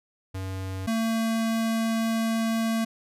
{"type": "tone pair in turn", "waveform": "square", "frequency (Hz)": [94.8, 225.5], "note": ["F#2", "A3"], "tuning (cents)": [43, 43], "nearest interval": "octave + minor third", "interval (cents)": 1500, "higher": "second", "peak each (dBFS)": [-31, -24], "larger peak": "second", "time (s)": [[0.34, 0.87], [0.87, 2.85]], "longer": "second", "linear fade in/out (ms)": 10, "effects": ["resampled to 32000 Hz"]}